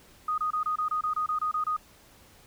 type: tone bursts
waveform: sine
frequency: 1242 Hz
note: D#6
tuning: 3 cents flat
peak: -25 dBFS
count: 12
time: 0.28-1.766 s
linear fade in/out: 5 ms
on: 100 ms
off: 26 ms
effects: pink hiss -56 dBFS RMS until 2.46 s